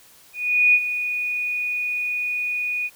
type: tone with ADSR envelope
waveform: sine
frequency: 2466 Hz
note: D#7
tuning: 16 cents flat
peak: -11 dBFS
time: 0.33-2.9 s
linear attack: 410 ms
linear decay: 55 ms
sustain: -11 dB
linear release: 45 ms
effects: white hiss -51 dBFS RMS until 2.95 s